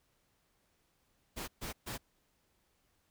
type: noise bursts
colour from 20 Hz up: pink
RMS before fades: -41 dBFS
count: 3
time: 1.36-1.98 s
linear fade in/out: 20 ms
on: 120 ms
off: 130 ms
effects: pink hiss -75 dBFS RMS until 3.1 s